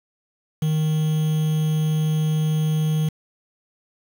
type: tone with quantisation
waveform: triangle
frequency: 155.56 Hz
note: D#3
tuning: in tune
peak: -16 dBFS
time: 0.62-3.09 s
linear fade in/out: 5 ms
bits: 6
effects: none